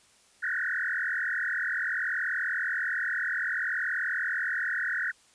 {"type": "tone with frequency modulation", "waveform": "sine", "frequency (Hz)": 1675, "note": "G#6", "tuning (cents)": 14, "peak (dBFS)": -27, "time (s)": [0.42, 5.12], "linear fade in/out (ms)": 20, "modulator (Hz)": 40.6, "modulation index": 5.7, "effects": ["white hiss -61 dBFS RMS until 5.34 s", "resampled to 22050 Hz"]}